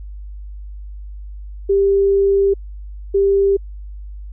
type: tone pair in turn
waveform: sine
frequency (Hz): 395.1 / 395.1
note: G4 / G4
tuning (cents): +14 / +14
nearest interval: unison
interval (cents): 0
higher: neither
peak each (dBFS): -11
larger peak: neither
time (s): 1.69-2.54 / 3.14-3.57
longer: first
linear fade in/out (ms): 10
effects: added 50 Hz sine -29 dBFS peak until 4.32 s